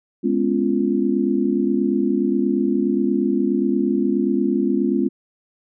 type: chord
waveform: sine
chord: C# dominant seventh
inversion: second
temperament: just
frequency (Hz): 207.9 / 249.5 / 277.2 / 346.5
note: G#3 / B3 / C#4 / E#4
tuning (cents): +2 / +18 / 0 / -14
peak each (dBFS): -22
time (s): 0.23-5.09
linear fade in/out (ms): 20
effects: none